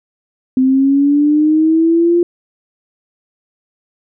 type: linear sweep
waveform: sine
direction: up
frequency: 257 to 349.2 Hz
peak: -8 dBFS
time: 0.57-2.23 s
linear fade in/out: 2 ms
effects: none